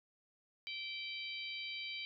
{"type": "harmonic tone", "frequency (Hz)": 777, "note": "G5", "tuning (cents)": -16, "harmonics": [3, 4, 5, 6], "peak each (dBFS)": [-44, -46, -48, -50], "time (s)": [0.67, 2.05], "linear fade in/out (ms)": 0, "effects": []}